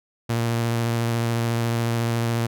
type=tone with vibrato; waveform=sawtooth; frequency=116.54 Hz; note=A#2; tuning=in tune; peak=-17 dBFS; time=0.29-2.47 s; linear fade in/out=10 ms; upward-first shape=triangle; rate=14 Hz; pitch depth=20 cents each way; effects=none